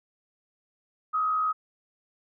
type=tone with frequency modulation; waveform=sine; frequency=1262 Hz; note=D#6; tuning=24 cents sharp; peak=-23 dBFS; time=1.13-1.53 s; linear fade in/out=20 ms; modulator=68.8 Hz; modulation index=0.41; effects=none